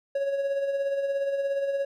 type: tone with tremolo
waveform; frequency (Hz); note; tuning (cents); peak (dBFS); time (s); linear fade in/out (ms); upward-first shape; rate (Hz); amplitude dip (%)
triangle; 554.4; C#5; 0; -21; 0.15-1.85; 5; sine; 17; 45
effects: none